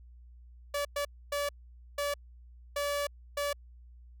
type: tone bursts at uneven times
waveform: sawtooth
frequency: 575 Hz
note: D5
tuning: 37 cents flat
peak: -26 dBFS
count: 6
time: 0.74-0.85 / 0.96-1.05 / 1.32-1.49 / 1.98-2.14 / 2.76-3.07 / 3.37-3.53 s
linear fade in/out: 5 ms
effects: added 60 Hz sine -50 dBFS peak until 4.2 s